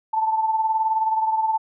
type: beating tone pair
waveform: sine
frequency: 880 / 899 Hz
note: A5 / A5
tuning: 0 / +37 cents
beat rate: 19 Hz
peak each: -19 / -27 dBFS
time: 0.13-1.58 s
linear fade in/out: 10 ms
effects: none